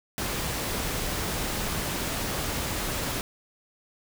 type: noise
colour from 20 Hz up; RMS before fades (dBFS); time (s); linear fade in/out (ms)
pink; -30; 0.18-3.21; 0
effects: none